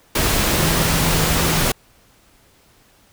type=tone in noise; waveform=sine; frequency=161.2 Hz; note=E3; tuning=38 cents flat; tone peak=-22 dBFS; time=0.58-1.61 s; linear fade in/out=5 ms; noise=pink; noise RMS=-18 dBFS; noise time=0.15-1.72 s; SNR=-7 dB; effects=pink hiss -54 dBFS RMS until 3.12 s